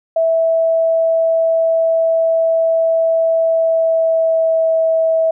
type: tone with pitch glide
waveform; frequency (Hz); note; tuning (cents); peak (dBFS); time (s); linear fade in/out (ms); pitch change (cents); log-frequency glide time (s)
sine; 655 to 649; E5 to E5; -11 to -27; -11; 0.16-5.31; 5; -16; 3.42-4.75
effects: none